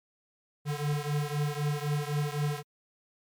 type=beating tone pair; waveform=square; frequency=145.5 / 149.4 Hz; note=D3 / D3; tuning=-16 / +30 cents; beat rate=3.9 Hz; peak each=-31 / -33 dBFS; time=0.65-2.63 s; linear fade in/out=50 ms; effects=MP3 96 kbps